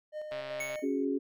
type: tone with tremolo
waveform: triangle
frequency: 610 Hz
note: D#5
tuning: 34 cents flat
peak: -33 dBFS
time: 0.12-0.86 s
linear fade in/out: 50 ms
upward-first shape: square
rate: 5.2 Hz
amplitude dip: 40%
type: click train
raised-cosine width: 0.3 ms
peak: -27 dBFS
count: 60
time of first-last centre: 0.32-0.757 s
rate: 135 Hz
type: tone with exponential decay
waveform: square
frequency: 2217 Hz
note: C#7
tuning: in tune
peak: -33 dBFS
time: 0.6-1.05 s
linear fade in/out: 5 ms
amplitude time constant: 97 ms
type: chord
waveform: sine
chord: C# suspended fourth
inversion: none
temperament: equal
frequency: 277.2 / 370 / 415.3 Hz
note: C#4 / F#4 / G#4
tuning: 0 / 0 / 0 cents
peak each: -30 / -35 / -34 dBFS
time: 0.82-1.19 s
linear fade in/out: 20 ms
effects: none